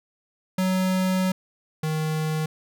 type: tone pair in turn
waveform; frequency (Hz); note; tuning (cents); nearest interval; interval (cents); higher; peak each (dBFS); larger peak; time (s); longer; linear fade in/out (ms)
square; 186.4 / 156.22; F#3 / D#3; +13 / +7; minor third; 306; first; -21 / -24; first; 0.58-1.32 / 1.83-2.46; first; 5
effects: none